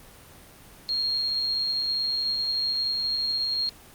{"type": "tone", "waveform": "sine", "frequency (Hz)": 4247, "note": "C8", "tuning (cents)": 25, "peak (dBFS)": -23, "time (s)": [0.89, 3.69], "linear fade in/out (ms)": 0, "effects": ["pink hiss -49 dBFS RMS until 3.94 s", "Opus 24 kbps"]}